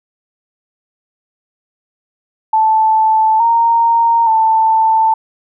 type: tone with pitch steps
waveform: sine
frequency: 877 / 926 / 887 Hz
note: A5 / A#5 / A5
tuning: -6 / -12 / +14 cents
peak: -8 dBFS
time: 2.53-5.14 s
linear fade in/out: 5 ms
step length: 870 ms
effects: none